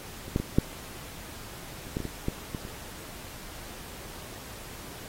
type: clicks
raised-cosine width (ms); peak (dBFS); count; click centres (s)
3; -29 / -11 / -17 / -6 / -29 / -16 / -21 / -21 / -14 / -19 / -27; 11; 0.281 / 0.361 / 0.4 / 0.585 / 1.869 / 1.969 / 2.003 / 2.053 / 2.284 / 2.548 / 2.651
effects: pink hiss -44 dBFS RMS until 5.08 s + AAC 48 kbps